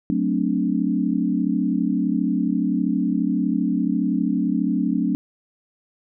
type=chord; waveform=sine; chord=D dominant seventh; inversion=first; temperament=equal; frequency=185 / 220 / 261.6 / 293.7 Hz; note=F#3 / A3 / C4 / D4; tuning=0 / 0 / 0 / 0 cents; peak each=-24 dBFS; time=0.1-5.15 s; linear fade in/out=0 ms; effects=none